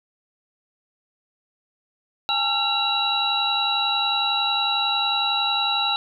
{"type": "tone cluster", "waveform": "sine", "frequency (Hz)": [811, 882, 1356, 2766, 3910], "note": ["G#5", "A5", "E6", "F7", "B7"], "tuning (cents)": [-41, 4, 49, -17, -18], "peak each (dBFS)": [-27, -30, -29, -28, -22], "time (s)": [2.29, 5.96], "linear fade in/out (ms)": 0, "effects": []}